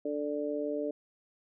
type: harmonic tone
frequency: 147.1 Hz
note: D3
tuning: 3 cents sharp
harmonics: 2 / 3 / 4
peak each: -35 / -35 / -35 dBFS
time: 0.05-0.91 s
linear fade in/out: 5 ms
effects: none